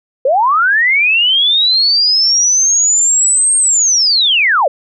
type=linear two-way sweep; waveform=sine; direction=up then down; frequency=493.9 to 8570 to 493.9 Hz; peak=-8 dBFS; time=0.25-4.68 s; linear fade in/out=5 ms; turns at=3.57 s; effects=none